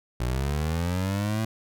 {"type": "linear sweep", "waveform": "25% pulse", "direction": "up", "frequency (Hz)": [58.5, 112.3], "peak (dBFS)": -21, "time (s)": [0.2, 1.45], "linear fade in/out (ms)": 5, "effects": []}